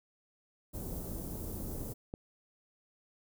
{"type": "band-stop noise", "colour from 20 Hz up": "pink", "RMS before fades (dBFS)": -40, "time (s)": [0.73, 1.94], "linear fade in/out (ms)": 20, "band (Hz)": [450, 13000], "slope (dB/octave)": 12}
{"type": "click", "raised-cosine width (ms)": 2, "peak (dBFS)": -26, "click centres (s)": 2.139}
{"effects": []}